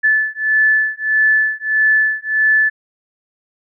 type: beating tone pair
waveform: sine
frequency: 1739 / 1740.6 Hz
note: A6 / A6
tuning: -21 / -19 cents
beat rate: 1.6 Hz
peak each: -15 dBFS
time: 0.03-2.7 s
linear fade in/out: 20 ms
effects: none